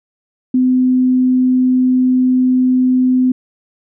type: tone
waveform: sine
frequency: 254.7 Hz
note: C4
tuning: 46 cents flat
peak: -9 dBFS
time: 0.54-3.32 s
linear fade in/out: 5 ms
effects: none